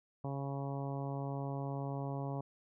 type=harmonic tone; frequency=138.59 Hz; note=C#3; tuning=in tune; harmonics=1 / 2 / 3 / 4 / 5 / 6 / 7 / 8; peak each=-38 / -44 / -47 / -47 / -47 / -50 / -50 / -55 dBFS; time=0.24-2.41 s; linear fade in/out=5 ms; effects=none